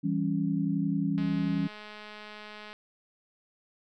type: chord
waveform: sine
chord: C# diminished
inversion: first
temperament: equal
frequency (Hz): 164.81 / 196 / 277.2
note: E3 / G3 / C#4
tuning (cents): 0 / 0 / 0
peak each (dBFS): -30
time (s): 0.03-1.68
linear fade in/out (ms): 20
type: click train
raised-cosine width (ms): 0.3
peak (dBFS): -29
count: 328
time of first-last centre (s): 1.18-2.73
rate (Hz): 211
effects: none